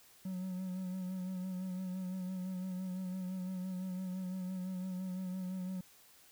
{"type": "tone with vibrato", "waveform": "triangle", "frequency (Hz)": 185, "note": "F#3", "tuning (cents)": 0, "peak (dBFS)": -35, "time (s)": [0.25, 5.81], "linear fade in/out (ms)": 5, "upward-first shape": "sine", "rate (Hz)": 5.9, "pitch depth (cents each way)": 35, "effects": ["white hiss -62 dBFS RMS until 6.31 s"]}